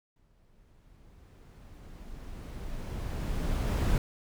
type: noise with exponential growth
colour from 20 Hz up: brown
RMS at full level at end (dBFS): -25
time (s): 0.16-3.98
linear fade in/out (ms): 2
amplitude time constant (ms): 830
effects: none